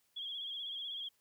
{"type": "tone with vibrato", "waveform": "sine", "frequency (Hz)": 3300, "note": "G#7", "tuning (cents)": -12, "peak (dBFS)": -39, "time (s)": [0.16, 1.09], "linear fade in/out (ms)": 10, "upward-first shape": "sine", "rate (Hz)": 16, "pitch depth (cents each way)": 59, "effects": ["white hiss -75 dBFS RMS until 1.2 s"]}